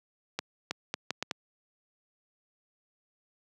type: accelerating click train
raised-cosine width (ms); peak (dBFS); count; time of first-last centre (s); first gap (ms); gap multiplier
0.2; -13; 6; 0.39-1.312; 320; 0.72
effects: high-pass 150 Hz 12 dB/octave